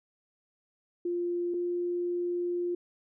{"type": "tone pair in turn", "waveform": "sine", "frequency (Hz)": [349.2, 351.2], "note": ["F4", "F4"], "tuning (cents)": [0, 10], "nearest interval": "unison", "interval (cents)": 10, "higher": "second", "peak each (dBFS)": -28, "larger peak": "neither", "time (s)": [[1.05, 1.54], [1.54, 2.75]], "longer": "second", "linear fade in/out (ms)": 5, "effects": []}